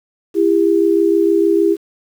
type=tone pair together; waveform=sine; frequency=334.2 / 400.7 Hz; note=E4 / G4; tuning=+24 / +38 cents; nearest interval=minor third; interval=314 cents; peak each=-13 dBFS; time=0.34-1.77 s; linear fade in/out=50 ms; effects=7-bit